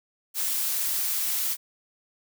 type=noise; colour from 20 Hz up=blue; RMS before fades=-27 dBFS; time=0.34-1.57 s; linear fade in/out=50 ms; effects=none